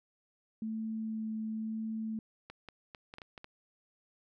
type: tone with vibrato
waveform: sine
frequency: 220 Hz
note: A3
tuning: in tune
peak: -34 dBFS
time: 0.62-2.19 s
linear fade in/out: 2 ms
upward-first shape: sine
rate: 0.98 Hz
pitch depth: 8 cents each way
type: clicks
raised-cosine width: 0.3 ms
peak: -30 dBFS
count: 8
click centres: 2.5 / 2.687 / 2.948 / 3.139 / 3.184 / 3.218 / 3.378 / 3.444 s
effects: none